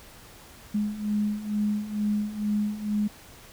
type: beating tone pair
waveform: sine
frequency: 207.7 / 209.9 Hz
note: G#3 / G#3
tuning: 0 / +19 cents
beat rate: 2.2 Hz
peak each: -30 / -26 dBFS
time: 0.74-3.08 s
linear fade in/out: 10 ms
effects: pink hiss -49 dBFS RMS until 3.52 s